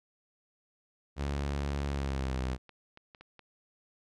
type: tone with pitch glide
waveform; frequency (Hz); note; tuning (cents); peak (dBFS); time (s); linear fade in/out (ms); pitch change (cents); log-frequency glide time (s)
sawtooth; 70.7 to 64.09; C#2 to C2; +35 to -35; -27; 1.16-2.58; 50; -170; 1.9-2.42
type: clicks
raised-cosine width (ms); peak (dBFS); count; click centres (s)
0.3; -35; 5; 2.693 / 2.974 / 3.148 / 3.21 / 3.393
effects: low-pass 7000 Hz 12 dB/octave